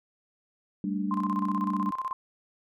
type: chord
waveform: sine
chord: G suspended second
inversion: none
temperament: equal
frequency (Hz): 196 / 220 / 293.7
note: G3 / A3 / D4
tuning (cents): 0 / 0 / 0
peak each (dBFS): -29 / -34 / -33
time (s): 0.84-1.91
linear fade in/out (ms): 2
type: tone with tremolo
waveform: sine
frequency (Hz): 1046.5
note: C6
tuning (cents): 0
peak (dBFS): -27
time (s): 1.11-2.13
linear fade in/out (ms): 2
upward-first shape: square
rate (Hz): 16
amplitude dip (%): 75
effects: none